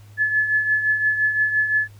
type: tone with tremolo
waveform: sine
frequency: 1721 Hz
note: A6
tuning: 39 cents flat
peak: -14 dBFS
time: 0.17-1.88 s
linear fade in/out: 50 ms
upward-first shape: triangle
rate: 5.8 Hz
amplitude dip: 65%
effects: added 103 Hz sine -42 dBFS peak until 1.99 s + pink hiss -55 dBFS RMS until 1.99 s